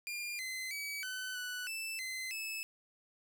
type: tone with pitch steps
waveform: sawtooth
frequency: 2405 / 2052 / 2280 / 1512 / 1484 / 2645 / 2055 / 2610 Hz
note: D7 / C7 / C#7 / F#6 / F#6 / E7 / C7 / E7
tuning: +41 / -34 / +48 / +37 / +5 / +5 / -32 / -18 cents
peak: -35 dBFS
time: 0.07-2.63 s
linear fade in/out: 0 ms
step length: 320 ms
effects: none